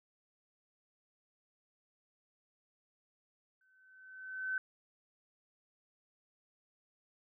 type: tone with exponential growth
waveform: sine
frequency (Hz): 1525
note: G6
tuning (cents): -48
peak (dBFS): -31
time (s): 3.61-4.58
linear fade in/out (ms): 2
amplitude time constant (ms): 210
effects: none